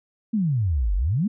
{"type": "exponential two-way sweep", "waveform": "sine", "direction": "down then up", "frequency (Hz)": [233.1, 44.15, 233.1], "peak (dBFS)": -19, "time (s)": [0.33, 1.28], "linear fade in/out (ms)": 10, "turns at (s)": 0.95, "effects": []}